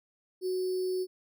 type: tone with sample-and-hold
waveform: sine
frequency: 370 Hz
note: F#4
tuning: in tune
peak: -28 dBFS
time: 0.41-1.07 s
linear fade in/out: 50 ms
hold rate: 4900 Hz
effects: none